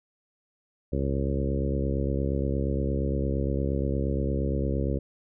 harmonic tone with a mistuned harmonic, 68.6 Hz, C#2, 17 cents flat, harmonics 1 / 2 / 3 / 4 / 5 / 6 / 7 / 8, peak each -28 / -31 / -33 / -34 / -35 / -36 / -36 / -37 dBFS, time 0.92-4.99 s, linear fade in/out 10 ms, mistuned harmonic 1, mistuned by +18 cents, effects none

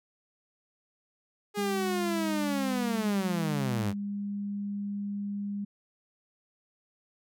sawtooth linear sweep, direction down, 415.3 to 93.7 Hz, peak -25 dBFS, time 1.54-3.94 s, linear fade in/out 50 ms
sine tone, 202.4 Hz, G#3, 44 cents flat, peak -31 dBFS, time 1.57-5.65 s, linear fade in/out 10 ms
effects none

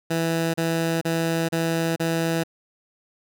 15% pulse tone bursts, 164.81 Hz, E3, in tune, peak -15 dBFS, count 5, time 0.1-2.436 s, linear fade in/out 10 ms, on 440 ms, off 34 ms, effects none

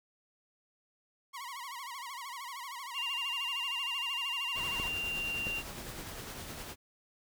sawtooth tone with vibrato, 1029 Hz, C6, 29 cents flat, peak -37 dBFS, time 1.33-4.89 s, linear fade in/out 20 ms, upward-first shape sine, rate 13 Hz, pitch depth 160 cents each way
sine tone with pitch glide, 2794 to 2773 Hz, F7 to F7, 0 to -13 cents, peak -33 dBFS, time 2.93-5.63 s, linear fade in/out 50 ms, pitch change -13 cents, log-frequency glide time 4.25-5.41 s
pink noise with tremolo, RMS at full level -42 dBFS, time 4.54-6.76 s, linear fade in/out 50 ms, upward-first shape triangle, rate 9.8 Hz, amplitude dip 35%
clicks, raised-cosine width 2 ms, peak -27 dBFS, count 2, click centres 4.799 / 5.469 s
effects none

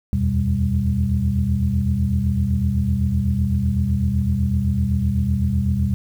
sine tone cluster, 78.5 / 86.4 / 123.8 / 197.7 Hz, D#2 / F2 / B2 / G3, +16 / -18 / +5 / +15 cents, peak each -22 dBFS, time 0.13-5.94 s, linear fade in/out 0 ms, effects tanh soft clip ceiling -6 dBFS + 8-bit

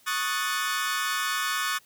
sawtooth chord, D# half-diminished seventh, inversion third, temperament equal, 1108.7 / 1244.5 / 1480 / 1760 Hz, C#6 / D#6 / F#6 / A6, 0 / 0 / 0 / 0 cents, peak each -28 dBFS, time 0.06-1.79 s, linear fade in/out 20 ms, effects white hiss -59 dBFS RMS until 1.85 s

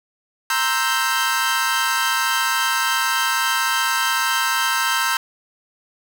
sawtooth chord, C dominant seventh, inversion third, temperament equal, 932.3 / 1046.5 / 1318.5 / 1568 Hz, Bb5 / C6 / E6 / G6, 0 / 0 / 0 / 0 cents, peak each -21 / -22 / -20 / -18 dBFS, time 0.5-5.17 s, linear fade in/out 2 ms, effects none

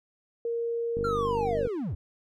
sine tone, 466.2 Hz, A#4, in tune, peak -27 dBFS, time 0.45-1.66 s, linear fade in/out 2 ms
click train, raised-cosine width 3 ms, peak -22 dBFS, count 36, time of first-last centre 0.97-1.671 s, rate 49.9 Hz
triangle linear sweep, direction down, 1396.9 to 63 Hz, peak -27 dBFS, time 1.04-1.95 s, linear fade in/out 5 ms
effects none

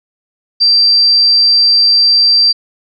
sine tone, 4699 Hz, D8, in tune, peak -5 dBFS, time 0.6-2.53 s, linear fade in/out 20 ms, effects MP3 96 kbps

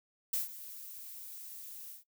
violet noise with ADSR envelope, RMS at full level -31 dBFS, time 0.33-2.04 s, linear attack 6 ms, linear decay 140 ms, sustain -16 dB, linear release 130 ms, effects noise-tail reverb RT60 0.1 s tail -18 dB re dry

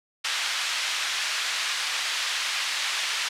white band-pass noise, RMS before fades -28 dBFS, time 0.24-3.29 s, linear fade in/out 10 ms, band 1400 to 4000 Hz, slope 12 dB/octave, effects low-pass 11000 Hz 12 dB/octave

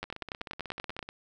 two click trains, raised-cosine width 0.3 ms, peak -24 / -18 dBFS, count 18 / 11, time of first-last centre 0.04-1.089 / 0.03-0.992 s, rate 16.2 / 10.4 Hz, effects none

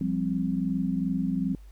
sine chord, F suspended second, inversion none, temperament equal with one note detuned, 174.61 / 197.25 / 261.6 Hz, F3 / G3 / C4, 0 / +11 / 0 cents, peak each -29 dBFS, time 0.01-1.55 s, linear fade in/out 2 ms, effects added 50 Hz sine -44 dBFS peak until 1.71 s + pink hiss -64 dBFS RMS until 1.71 s

